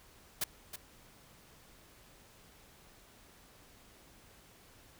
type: noise with echo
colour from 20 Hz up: white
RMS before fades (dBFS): -33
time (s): 0.41-0.44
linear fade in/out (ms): 5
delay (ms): 320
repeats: 1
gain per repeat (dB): -10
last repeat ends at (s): 0.76
effects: pink hiss -60 dBFS RMS until 4.99 s